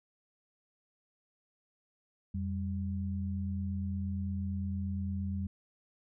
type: tone pair together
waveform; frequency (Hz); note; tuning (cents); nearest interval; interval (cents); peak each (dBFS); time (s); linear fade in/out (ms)
sine; 87.31 / 196; F2 / G3; 0 / 0; octave + major second; 1400; -34 / -36; 2.34-5.47; 5
effects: none